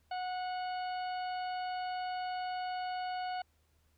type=harmonic tone; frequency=733 Hz; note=F#5; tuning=16 cents flat; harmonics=1 / 2 / 3 / 4 / 5 / 6; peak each=-35 / -46 / -52 / -50 / -60 / -52 dBFS; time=0.11-3.42 s; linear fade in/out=5 ms; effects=added 77 Hz sine -70 dBFS peak until 3.97 s + pink hiss -75 dBFS RMS until 3.97 s